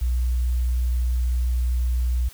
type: tone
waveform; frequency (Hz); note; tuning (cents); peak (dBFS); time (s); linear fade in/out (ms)
sine; 61.2; B1; -15; -19; 0.01-2.29; 10
effects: white hiss -47 dBFS RMS until 2.33 s